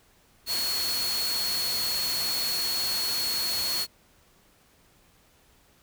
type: tone in noise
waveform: sine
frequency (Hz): 4344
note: C#8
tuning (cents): -36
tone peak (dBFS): -27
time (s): 0.46-3.87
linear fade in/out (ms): 50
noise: white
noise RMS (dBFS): -32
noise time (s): 0.46-3.87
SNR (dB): +2
effects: pink hiss -61 dBFS RMS until 5.82 s